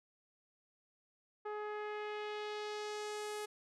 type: tone with low-pass filter sweep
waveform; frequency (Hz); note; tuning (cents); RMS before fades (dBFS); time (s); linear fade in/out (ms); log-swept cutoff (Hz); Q
sawtooth; 420.9; G#4; +23; -42; 1.45-3.46; 10; 1300 to 11000; 1.3
effects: none